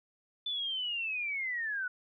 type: linear sweep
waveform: sine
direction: down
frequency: 3520 to 1454 Hz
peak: -32 dBFS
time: 0.46-1.88 s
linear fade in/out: 5 ms
effects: none